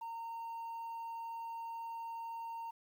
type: tone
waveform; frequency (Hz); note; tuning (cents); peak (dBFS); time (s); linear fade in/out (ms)
sine; 919; A#5; -25; -38; 0.01-2.71; 10
effects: tanh soft clip ceiling -40 dBFS + 11-bit